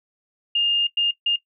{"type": "tone bursts at uneven times", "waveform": "sine", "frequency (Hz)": 2822, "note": "F7", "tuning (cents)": 17, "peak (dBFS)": -17, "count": 3, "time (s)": [[0.55, 0.87], [0.97, 1.11], [1.26, 1.36]], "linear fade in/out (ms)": 5, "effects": ["noise-tail reverb RT60 0.1 s tail -18 dB re dry"]}